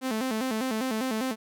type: tone with vibrato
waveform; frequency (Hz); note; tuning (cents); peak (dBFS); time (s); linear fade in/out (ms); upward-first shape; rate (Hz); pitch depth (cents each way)
sawtooth; 238.8; A#3; +42; -23; 0.01-1.36; 50; square; 5; 150
effects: none